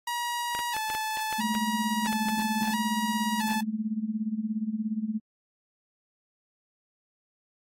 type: tone with vibrato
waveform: sawtooth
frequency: 912 Hz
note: A#5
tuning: 38 cents flat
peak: -25 dBFS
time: 0.07-3.61 s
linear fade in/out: 5 ms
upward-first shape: square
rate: 0.75 Hz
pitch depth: 83 cents each way
type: clicks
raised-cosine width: 0.3 ms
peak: -20 dBFS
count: 11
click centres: 0.55 / 0.591 / 0.766 / 0.901 / 0.95 / 1.172 / 1.327 / 1.551 / 2.06 / 2.128 / 2.286 s
type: tone with tremolo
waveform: sine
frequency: 217.1 Hz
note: A3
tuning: 23 cents flat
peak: -24 dBFS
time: 1.38-5.2 s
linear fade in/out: 20 ms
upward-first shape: sine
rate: 17 Hz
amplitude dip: 80%
effects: AAC 48 kbps